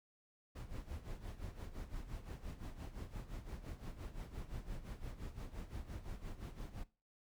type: noise with tremolo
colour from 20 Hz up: brown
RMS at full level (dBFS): -44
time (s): 0.55-6.84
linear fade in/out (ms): 10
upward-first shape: sine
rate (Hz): 5.8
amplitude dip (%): 75
effects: noise-tail reverb RT60 0.3 s tail -18 dB re dry